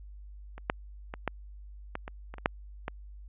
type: clicks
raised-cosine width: 0.5 ms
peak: -29 / -10 / -22 / -13 / -18 / -24 / -27 / -29 / -8 / -18 dBFS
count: 10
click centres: 0.58 / 0.699 / 1.139 / 1.277 / 1.954 / 2.079 / 2.34 / 2.383 / 2.459 / 2.881 s
effects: added 50 Hz sine -44 dBFS peak until 3.28 s + resampled to 8000 Hz